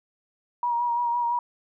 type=tone with vibrato; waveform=sine; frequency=954 Hz; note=A#5; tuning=40 cents sharp; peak=-22 dBFS; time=0.63-1.39 s; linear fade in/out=2 ms; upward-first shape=sine; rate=5.9 Hz; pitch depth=28 cents each way; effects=none